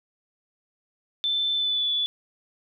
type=tone with pitch glide; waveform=sine; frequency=3532 to 3451 Hz; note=A7 to A7; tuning=+6 to -34 cents; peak=-22 dBFS; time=1.24-2.06 s; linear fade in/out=0 ms; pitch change=-40 cents; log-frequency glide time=1.55-1.87 s; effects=none